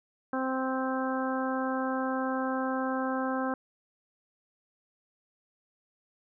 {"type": "harmonic tone", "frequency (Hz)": 261.6, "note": "C4", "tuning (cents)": 0, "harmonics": [1, 2, 3, 4, 5, 6], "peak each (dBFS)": [-31, -34, -36, -37, -38, -39], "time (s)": [0.33, 3.54], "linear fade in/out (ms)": 2, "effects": []}